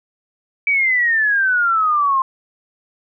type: exponential sweep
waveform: sine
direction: down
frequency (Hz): 2306 to 1046.5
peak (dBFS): -13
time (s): 0.67-2.22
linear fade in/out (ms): 2
effects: none